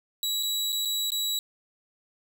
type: tone with dropouts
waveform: sawtooth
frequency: 3900 Hz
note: B7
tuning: 23 cents flat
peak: -23 dBFS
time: 0.23-1.39 s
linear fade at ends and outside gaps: 1 ms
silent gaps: 0.428-0.432 / 0.722-0.727 / 0.851-0.855 / 1.104-1.119 s
effects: none